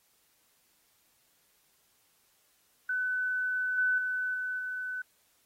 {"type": "tone with level steps", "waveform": "sine", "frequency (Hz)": 1504, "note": "F#6", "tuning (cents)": 28, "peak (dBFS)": [-28, -24, -29, -31, -33], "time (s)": [2.89, 5.02], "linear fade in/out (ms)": 5, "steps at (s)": [3.78, 3.98, 4.34, 4.59], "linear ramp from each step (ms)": 2, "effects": ["white hiss -69 dBFS RMS until 5.45 s", "AAC 48 kbps"]}